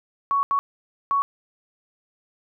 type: tone bursts at uneven times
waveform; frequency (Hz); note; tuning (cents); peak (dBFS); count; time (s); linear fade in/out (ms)
sine; 1116; C#6; +11; -18; 3; 0.31-0.43 / 0.51-0.59 / 1.11-1.22; 0
effects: none